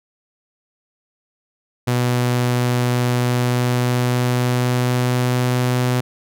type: tone with pitch glide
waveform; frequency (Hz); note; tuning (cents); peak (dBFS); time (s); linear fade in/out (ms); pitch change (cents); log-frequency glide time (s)
sawtooth; 123.1 to 125.03; B2 to B2; -5 to +22; -12; 1.87-6.01; 10; +27; 3.26-5.88
effects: none